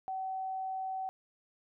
sine tone, 760 Hz, F#5, 46 cents sharp, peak -34 dBFS, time 0.08-1.09 s, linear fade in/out 0 ms, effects none

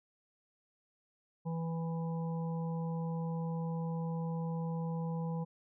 harmonic tone, 165 Hz, E3, 2 cents sharp, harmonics 1 / 3 / 5 / 6, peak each -34 / -44 / -48 / -50 dBFS, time 1.45-5.45 s, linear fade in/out 20 ms, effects none

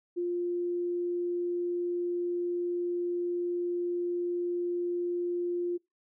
sine tone, 350.6 Hz, F4, 7 cents sharp, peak -28 dBFS, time 0.16-5.78 s, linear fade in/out 20 ms, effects noise-tail reverb RT60 0.2 s tail -25 dB re dry

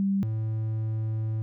sine / triangle tone pair in turn, 196.1 / 110.06 Hz, G3 / A2, +1 / +1 cents, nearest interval minor seventh, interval 1000 cents, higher first, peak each -22 / -24 dBFS, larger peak first, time 0-0.23 / 0.23-1.42 s, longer second, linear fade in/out 0 ms, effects none

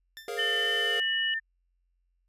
20% pulse tone with exponential decay, 1783 Hz, A6, 22 cents sharp, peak -34 dBFS, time 0.17-0.41 s, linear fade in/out 0 ms, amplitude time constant 52 ms
square chord, Bb minor seventh, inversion third, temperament equal with one note detuned, 415.3 / 466.2 / 545.5 / 698.5 Hz, Ab4 / Bb4 / Db5 / F5, 0 / 0 / -28 / 0 cents, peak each -38 / -37 / -43 / -41 dBFS, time 0.28-1 s, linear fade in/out 2 ms
sine tone, 1799 Hz, A6, 38 cents sharp, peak -28 dBFS, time 0.37-1.4 s, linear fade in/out 20 ms
sine tone with pitch glide, 3026 to 2930 Hz, F#7 to F#7, +38 to -18 cents, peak -28 dBFS, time 0.39-1.34 s, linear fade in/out 2 ms, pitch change -56 cents, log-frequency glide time 0.79-0.99 s
effects added 44 Hz sine -70 dBFS peak until 2.28 s + resampled to 32000 Hz

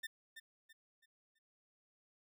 30% pulse tone with echo, 1800 Hz, A6, 39 cents sharp, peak -38 dBFS, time 0.03-0.07 s, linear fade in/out 10 ms, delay 330 ms, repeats 4, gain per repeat -9 dB, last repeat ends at 1.39 s, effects none

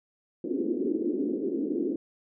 white band-pass noise, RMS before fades -29 dBFS, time 0.44-1.96 s, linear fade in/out 2 ms, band 240 to 390 Hz, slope 48 dB/octave, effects none

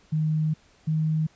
sine tone pair in turn, 155.56 / 156.82 Hz, D#3 / D#3, 0 / +14 cents, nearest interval unison, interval 14 cents, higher second, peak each -21 dBFS, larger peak neither, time 0.12-0.54 / 0.87-1.27 s, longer first, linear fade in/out 10 ms, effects pink hiss -59 dBFS RMS until 1.35 s + resampled to 16000 Hz

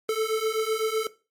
square beating tone pair, 435.2 / 443.1 Hz, A4 / A4, -19 / +12 cents, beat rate 7.9 Hz, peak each -28 / -26 dBFS, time 0.09-1.07 s, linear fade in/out 2 ms, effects noise-tail reverb RT60 0.3 s tail -17 dB re dry + MP3 64 kbps

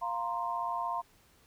sine chord, F suspended fourth, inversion none, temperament just, 698.5 / 931.3 / 1047.7 Hz, F5 / Bb5 / C6, 0 / -2 / +2 cents, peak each -37 / -35 / -35 dBFS, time 0.01-1.02 s, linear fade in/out 20 ms, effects pink hiss -64 dBFS RMS until 1.46 s

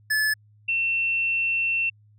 square / sine tone pair in turn, 1727 / 2700 Hz, A6 / E7, -33 / +41 cents, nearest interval minor sixth, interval 774 cents, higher second, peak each -21 dBFS, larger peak neither, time 0.1-0.34 / 0.68-1.9 s, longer second, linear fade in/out 10 ms, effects added 105 Hz sine -53 dBFS peak until 2.18 s

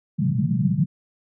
white band-pass noise, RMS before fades -21 dBFS, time 0.18-0.86 s, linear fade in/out 20 ms, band 110 to 210 Hz, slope 96 dB/octave, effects none

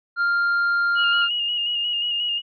triangle tone, 1396.9 Hz, F6, in tune, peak -16 dBFS, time 0.16-1.29 s, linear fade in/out 50 ms
sine tone with vibrato, 2866 Hz, F7, 44 cents sharp, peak -21 dBFS, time 0.95-2.42 s, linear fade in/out 50 ms, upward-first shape square, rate 5.6 Hz, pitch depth 25 cents each way
effects resampled to 11025 Hz

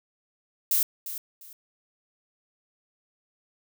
violet noise with echo, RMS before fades -23 dBFS, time 0.71-0.83 s, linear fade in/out 2 ms, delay 350 ms, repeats 2, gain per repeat -12 dB, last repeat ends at 1.53 s, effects none

